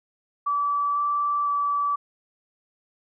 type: tone with pitch steps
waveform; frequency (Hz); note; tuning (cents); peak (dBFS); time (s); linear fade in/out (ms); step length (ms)
sine; 1153 / 1163 / 1153; D6 / D6 / D6; -32 / -17 / -32; -21; 0.46-1.96; 10; 500
effects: none